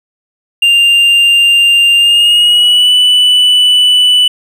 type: tone with pitch glide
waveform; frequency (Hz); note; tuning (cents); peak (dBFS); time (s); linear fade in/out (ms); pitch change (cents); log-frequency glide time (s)
triangle; 2794 to 2977; F7 to F#7; 0 to +10; -3; 0.62-4.28; 5; +110; 1.97-2.92
effects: none